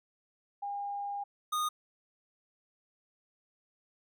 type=tone pair in turn; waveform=sine / square; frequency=808 / 1232 Hz; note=G#5 / D#6; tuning=-48 / -17 cents; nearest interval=perfect fifth; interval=731 cents; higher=second; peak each=-34 / -30 dBFS; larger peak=second; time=0.62-1.24 / 1.52-1.69 s; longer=first; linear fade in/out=10 ms; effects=none